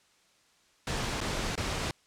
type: noise with dropouts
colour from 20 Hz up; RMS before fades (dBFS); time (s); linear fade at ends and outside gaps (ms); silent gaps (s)
pink; -32; 0.87-1.91; 2; 1.205-1.212 / 1.555-1.576
effects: white hiss -65 dBFS RMS until 2.06 s + low-pass 7000 Hz 12 dB/octave